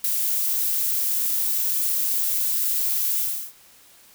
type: noise with ADSR envelope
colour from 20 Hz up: violet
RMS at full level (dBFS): -20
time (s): 0.04-3.53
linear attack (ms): 5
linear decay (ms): 9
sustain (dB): -3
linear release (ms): 330
effects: white hiss -52 dBFS RMS until 4.14 s